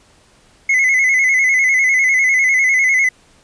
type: tone with vibrato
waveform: triangle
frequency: 2093 Hz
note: C7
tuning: in tune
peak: -9 dBFS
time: 0.69-3.09 s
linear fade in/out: 5 ms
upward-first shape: square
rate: 10 Hz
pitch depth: 63 cents each way
effects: pink hiss -51 dBFS RMS until 3.43 s + resampled to 22050 Hz